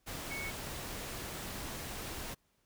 sine tone in noise, 2217 Hz, C#7, in tune, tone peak -39 dBFS, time 0.3-0.51 s, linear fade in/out 20 ms, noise pink, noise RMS -42 dBFS, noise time 0.06-2.35 s, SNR 0 dB, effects pink hiss -75 dBFS RMS until 2.65 s

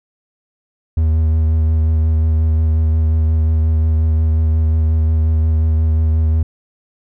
triangle tone with vibrato, 79.3 Hz, D#2, 33 cents sharp, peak -9 dBFS, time 0.97-6.43 s, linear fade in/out 5 ms, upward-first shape sine, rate 5.6 Hz, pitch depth 18 cents each way, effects none

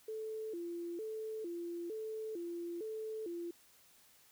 sine tone with vibrato, 387.5 Hz, G4, 20 cents flat, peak -39 dBFS, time 0.08-3.51 s, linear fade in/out 5 ms, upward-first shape square, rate 1.1 Hz, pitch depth 210 cents each way, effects white hiss -65 dBFS RMS until 4.31 s

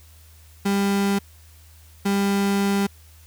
35% pulse tone bursts at uneven times, 199 Hz, G3, 26 cents sharp, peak -17 dBFS, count 2, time 0.65-1.19 / 2.05-2.87 s, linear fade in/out 10 ms, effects added 79 Hz sine -47 dBFS peak until 3.26 s + white hiss -54 dBFS RMS until 3.26 s

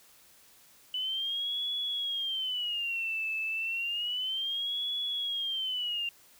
sine tone with vibrato, 2981 Hz, F#7, 12 cents sharp, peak -30 dBFS, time 0.94-6.09 s, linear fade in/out 2 ms, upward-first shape sine, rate 0.31 Hz, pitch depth 220 cents each way, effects white hiss -59 dBFS RMS until 6.39 s

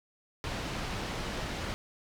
pink low-pass noise, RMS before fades -36 dBFS, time 0.44-1.74 s, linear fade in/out 0 ms, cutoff 4800 Hz, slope 12 dB/octave, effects none

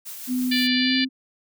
blue noise with tremolo, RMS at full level -35 dBFS, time 0.05-0.68 s, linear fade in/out 20 ms, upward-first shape sine, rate 5.9 Hz, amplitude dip 30%
sine tone with pitch glide, 251.9 to 261.7 Hz, B3 to C4, +34 to 0 cents, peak -21 dBFS, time 0.27-1.09 s, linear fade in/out 50 ms, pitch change +66 cents, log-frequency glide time 0.75-0.97 s
harmonic tone, 587.3 Hz, D5, in tune, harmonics 3 / 4 / 5 / 6 / 7 / 8, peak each -28 / -28 / -28 / -28 / -28 / -28 dBFS, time 0.51-1.05 s, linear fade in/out 10 ms
effects none

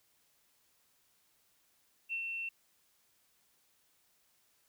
sine tone with ADSR envelope, 2700 Hz, E7, 41 cents sharp, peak -33 dBFS, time 2.09-2.49 s, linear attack 37 ms, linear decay 88 ms, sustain -3 dB, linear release 4 ms, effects white hiss -72 dBFS RMS until 4.68 s

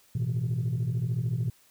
sine chord, A suspended second, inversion none, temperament equal, 110 / 123.47 / 164.81 Hz, A2 / B2 / E3, 0 / 0 / 0 cents, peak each -30 / -26 / -32 dBFS, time 0.15-1.5 s, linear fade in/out 5 ms, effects tanh soft clip ceiling -22 dBFS + white hiss -61 dBFS RMS until 1.7 s

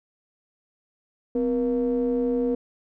triangle ring-modulated tone, 110 Hz, A2, in tune, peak -16 dBFS, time 1.35-2.55 s, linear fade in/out 5 ms, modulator 366 Hz, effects none

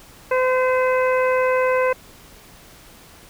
harmonic tone, 512 Hz, C5, 38 cents flat, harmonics 1 / 2 / 3 / 4 / 5, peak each -17 / -23 / -27 / -29 / -31 dBFS, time 0.31-1.93 s, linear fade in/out 5 ms, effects pink hiss -46 dBFS RMS until 3.29 s

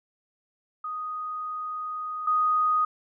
sine tone pair in turn, 1244.5 / 1244.5 Hz, D#6 / D#6, 0 / 0 cents, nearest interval unison, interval 0 cents, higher neither, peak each -30 / -20 dBFS, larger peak second, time 0.84-2.27 / 2.27-2.85 s, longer first, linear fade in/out 5 ms, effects none

